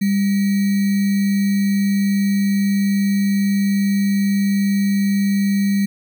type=tone with sample-and-hold; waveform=sine; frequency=198.8 Hz; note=G3; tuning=25 cents sharp; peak=-14 dBFS; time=0.01-5.86 s; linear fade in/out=10 ms; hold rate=2100 Hz; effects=none